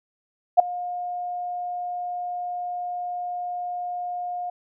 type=tone with ADSR envelope; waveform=sine; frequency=713 Hz; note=F5; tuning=36 cents sharp; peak=-6 dBFS; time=0.57-4.5 s; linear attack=25 ms; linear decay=7 ms; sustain=-21 dB; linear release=5 ms; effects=none